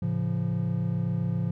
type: chord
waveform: triangle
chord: A augmented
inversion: none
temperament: just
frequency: 110 / 137.5 / 171.88 Hz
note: A2 / C#3 / E#3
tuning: 0 / -14 / -27 cents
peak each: -28 / -29 / -26 dBFS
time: 0.02-1.51 s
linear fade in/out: 5 ms
effects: none